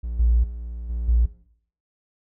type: tone with level steps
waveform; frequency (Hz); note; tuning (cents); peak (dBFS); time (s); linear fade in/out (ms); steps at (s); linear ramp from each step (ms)
triangle; 58.27; A#1; 0; -24 / -11 / -28 / -22 / -11; 0.03-1.26; 10; 0.19 / 0.43 / 0.89 / 1.08; 10
effects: noise-tail reverb RT60 0.6 s tail -20 dB re dry + tanh soft clip ceiling -12 dBFS